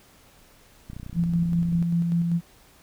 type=click train; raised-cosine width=5 ms; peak=-25 dBFS; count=29; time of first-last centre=0.9-1.818 s; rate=30.5 Hz
type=tone with tremolo; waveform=sine; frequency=170.1 Hz; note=F3; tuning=45 cents flat; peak=-19 dBFS; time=1.14-2.41 s; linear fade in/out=50 ms; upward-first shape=square; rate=5.1 Hz; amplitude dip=30%
effects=pink hiss -55 dBFS RMS until 2.82 s